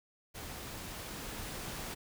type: noise with level ramp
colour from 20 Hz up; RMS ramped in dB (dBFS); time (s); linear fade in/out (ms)
pink; -45 to -41; 0.34-1.95; 20
effects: none